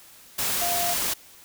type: tone in noise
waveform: sine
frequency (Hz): 698.5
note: F5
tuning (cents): 0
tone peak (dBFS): -27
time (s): 0.61-0.94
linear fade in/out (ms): 10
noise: white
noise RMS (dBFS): -26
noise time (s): 0.38-1.14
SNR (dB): -4
effects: white hiss -50 dBFS RMS until 1.44 s